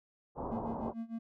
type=low-pass noise; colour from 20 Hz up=white; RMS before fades=-39 dBFS; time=0.35-0.94 s; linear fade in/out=50 ms; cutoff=1000 Hz; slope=48 dB/octave
type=tone with tremolo; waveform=triangle; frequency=228.2 Hz; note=A#3; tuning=37 cents flat; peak=-33 dBFS; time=0.51-1.19 s; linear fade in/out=10 ms; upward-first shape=sine; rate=6.6 Hz; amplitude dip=90%
effects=none